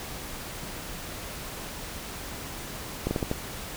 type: slowing click train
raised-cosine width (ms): 2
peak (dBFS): -13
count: 5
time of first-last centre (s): 3.07-3.314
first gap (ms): 40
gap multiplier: 1.29
effects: pink hiss -38 dBFS RMS until 3.76 s